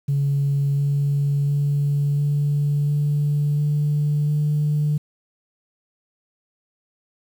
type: tone with pitch steps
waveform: sine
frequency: 140.7 / 142.09 / 143.49 / 144.91 / 146.34 / 147.78 / 149.24 Hz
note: C#3 / C#3 / D3 / D3 / D3 / D3 / D3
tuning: +26 / +43 / -40 / -23 / -6 / +11 / +28 cents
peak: -16 dBFS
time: 0.08-4.98 s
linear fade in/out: 10 ms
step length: 700 ms
effects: tanh soft clip ceiling -14 dBFS + 8-bit